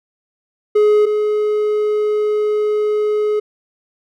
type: tone pair in turn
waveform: triangle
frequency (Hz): 420.9 / 422.5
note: G#4 / G#4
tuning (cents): +23 / +30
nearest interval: unison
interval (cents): 7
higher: second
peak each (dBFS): -7 / -12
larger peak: first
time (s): 0.75-1.06 / 1.06-3.4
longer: second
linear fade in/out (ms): 10
effects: none